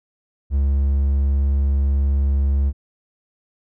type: tone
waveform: triangle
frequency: 69.3 Hz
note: C#2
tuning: in tune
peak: -13 dBFS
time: 0.5-2.73 s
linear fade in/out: 50 ms
effects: none